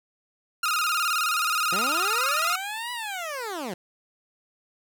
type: tone with vibrato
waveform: sawtooth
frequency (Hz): 1318.5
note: E6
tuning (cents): 0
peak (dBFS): -19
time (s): 0.63-2.56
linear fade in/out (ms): 5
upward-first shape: square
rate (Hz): 19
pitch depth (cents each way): 89
type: linear two-way sweep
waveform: 15% pulse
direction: up then down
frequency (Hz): 164.81 to 987.8 to 164.81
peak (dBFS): -24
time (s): 1.72-3.74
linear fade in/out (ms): 5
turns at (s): 2.92
effects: none